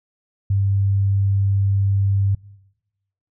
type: tone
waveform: sine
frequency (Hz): 98.7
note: G2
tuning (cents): +12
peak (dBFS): -15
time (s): 0.5-2.35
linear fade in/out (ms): 5
effects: noise-tail reverb RT60 1.0 s tail -23 dB re dry